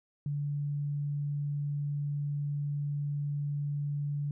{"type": "tone", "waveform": "sine", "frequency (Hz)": 144.7, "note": "D3", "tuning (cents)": -25, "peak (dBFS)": -30, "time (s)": [0.26, 4.31], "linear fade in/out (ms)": 2, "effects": []}